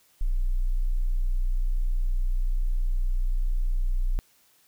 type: tone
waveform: sine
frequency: 30.58 Hz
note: B0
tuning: 16 cents flat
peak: -21 dBFS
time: 0.21-4.19 s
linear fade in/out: 0 ms
effects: white hiss -62 dBFS RMS until 4.67 s